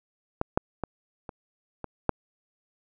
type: clicks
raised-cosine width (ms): 1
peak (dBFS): -11 / -7 / -15 / -23 / -20 / -7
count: 6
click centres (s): 0.414 / 0.575 / 0.837 / 1.292 / 1.843 / 2.093
effects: none